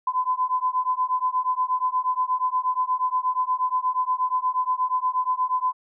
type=beating tone pair; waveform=sine; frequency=1010 / 1018.4 Hz; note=B5 / C6; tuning=+39 / -47 cents; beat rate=8.4 Hz; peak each=-24 dBFS; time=0.07-5.73 s; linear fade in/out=5 ms; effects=none